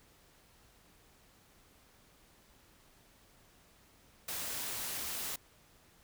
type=noise; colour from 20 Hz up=white; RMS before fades=-39 dBFS; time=4.28-5.36 s; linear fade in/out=5 ms; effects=pink hiss -64 dBFS RMS until 6.03 s